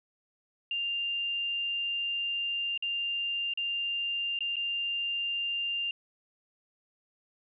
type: tone with dropouts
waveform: sine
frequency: 2794 Hz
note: F7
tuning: in tune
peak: -29 dBFS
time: 0.71-5.91 s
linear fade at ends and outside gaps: 2 ms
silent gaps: 2.777-2.824 / 3.537-3.574 / 4.39-4.406 / 4.558-4.566 s
effects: none